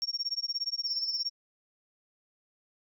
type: tone with tremolo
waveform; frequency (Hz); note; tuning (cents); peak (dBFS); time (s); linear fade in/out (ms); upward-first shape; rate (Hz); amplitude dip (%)
sine; 5530; F8; -18; -26; 0.02-1.3; 0; sine; 17; 100
type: tone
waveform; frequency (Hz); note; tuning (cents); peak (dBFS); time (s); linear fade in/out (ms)
sine; 5274; E8; 0; -33; 0.86-1.23; 5
effects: tanh soft clip ceiling -22 dBFS